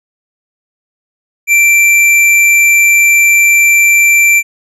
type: tone with tanh clipping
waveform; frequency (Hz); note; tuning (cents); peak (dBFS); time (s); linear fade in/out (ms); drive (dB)
sine; 2349; D7; 0; -6; 1.47-4.43; 50; 17
effects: resampled to 32000 Hz